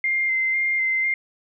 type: tone with vibrato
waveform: sine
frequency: 2093 Hz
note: C7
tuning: in tune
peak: -19 dBFS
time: 0.04-1.14 s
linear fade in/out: 2 ms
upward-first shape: square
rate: 2 Hz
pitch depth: 15 cents each way
effects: none